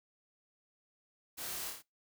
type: noise with echo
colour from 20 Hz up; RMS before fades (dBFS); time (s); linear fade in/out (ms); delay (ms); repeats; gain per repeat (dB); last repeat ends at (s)
white; -43; 1.37-1.71; 20; 29; 4; -3; 1.826
effects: noise-tail reverb RT60 0.2 s tail -23 dB re dry